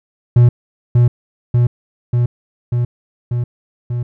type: tone with echo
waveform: triangle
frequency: 121 Hz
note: B2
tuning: 35 cents flat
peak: -3 dBFS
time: 0.36-0.49 s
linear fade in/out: 5 ms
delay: 590 ms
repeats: 6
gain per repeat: -2 dB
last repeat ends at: 4.03 s
effects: none